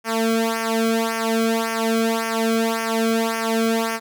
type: tone with flanger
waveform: sawtooth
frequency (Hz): 225.9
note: A3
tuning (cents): +46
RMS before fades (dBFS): -21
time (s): 0.04-4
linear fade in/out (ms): 50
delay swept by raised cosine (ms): 0.25 to 1.1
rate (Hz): 1.8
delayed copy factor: -1
effects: none